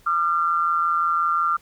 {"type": "tone pair together", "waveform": "sine", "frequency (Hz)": [1200.5, 1366], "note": ["D6", "F6"], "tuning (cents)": [38, -39], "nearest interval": "major second", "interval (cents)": 223, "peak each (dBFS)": -21, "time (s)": [0.06, 1.57], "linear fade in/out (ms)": 10, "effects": ["pink hiss -56 dBFS RMS until 1.61 s"]}